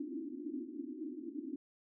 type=band-pass noise; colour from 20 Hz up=white; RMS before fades=-43 dBFS; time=0-1.56 s; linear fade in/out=5 ms; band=250 to 340 Hz; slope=96 dB/octave; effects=none